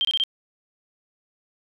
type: tone bursts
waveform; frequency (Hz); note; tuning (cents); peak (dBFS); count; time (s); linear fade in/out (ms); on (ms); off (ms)
sine; 3163; G7; +15; -19; 4; 0.01-0.237; 0; 38; 25
effects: none